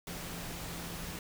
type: tone in noise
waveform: sine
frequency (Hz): 172.5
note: F3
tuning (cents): -21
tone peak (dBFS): -46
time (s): 0.07-1.19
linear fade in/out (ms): 2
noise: pink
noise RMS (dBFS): -42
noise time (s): 0.07-1.19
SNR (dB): -7
effects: none